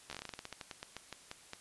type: slowing click train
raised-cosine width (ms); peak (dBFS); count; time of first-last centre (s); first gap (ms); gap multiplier
0.2; -25; 20; 0.1-1.534; 13; 1.17
effects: white hiss -58 dBFS RMS until 1.6 s + resampled to 24000 Hz